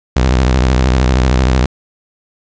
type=tone with vibrato; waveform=sawtooth; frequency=63.6 Hz; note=C2; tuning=48 cents flat; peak=-5 dBFS; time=0.16-1.66 s; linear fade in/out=5 ms; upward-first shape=square; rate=13 Hz; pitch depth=110 cents each way; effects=resampled to 16000 Hz + 7-bit